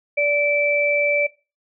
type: tone pair together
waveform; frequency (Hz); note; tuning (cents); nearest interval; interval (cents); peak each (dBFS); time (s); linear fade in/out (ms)
sine; 581.5 / 2326; D5 / D7; -17 / -17; 2 octaves; 2400; -19; 0.17-1.27; 10
effects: noise-tail reverb RT60 0.3 s tail -20 dB re dry